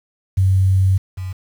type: tone pair in turn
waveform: sine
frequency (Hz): 95 / 93.26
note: F#2 / F#2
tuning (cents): +46 / +14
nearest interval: unison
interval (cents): 32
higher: first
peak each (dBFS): -11 / -23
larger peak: first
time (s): 0.37-0.98 / 1.17-1.33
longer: first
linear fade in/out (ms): 10
effects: 7-bit